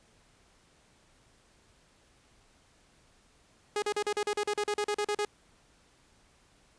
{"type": "tone bursts", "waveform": "sawtooth", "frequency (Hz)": 415.3, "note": "G#4", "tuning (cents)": 0, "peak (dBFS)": -24, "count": 15, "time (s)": [3.76, 5.25], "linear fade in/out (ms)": 2, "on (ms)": 62, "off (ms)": 40, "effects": ["pink hiss -64 dBFS RMS until 6.78 s", "resampled to 22050 Hz"]}